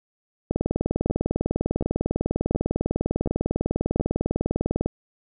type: two click trains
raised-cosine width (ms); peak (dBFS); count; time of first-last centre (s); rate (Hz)
2; -10 / -18; 88 / 5; 0.51-4.86 / 1.1-3.999; 20 / 1.38
effects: none